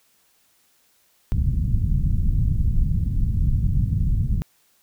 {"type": "low-pass noise", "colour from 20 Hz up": "pink", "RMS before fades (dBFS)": -20, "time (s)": [1.32, 4.42], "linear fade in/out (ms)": 0, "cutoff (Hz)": 160, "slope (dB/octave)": 24, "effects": ["white hiss -62 dBFS RMS until 4.82 s"]}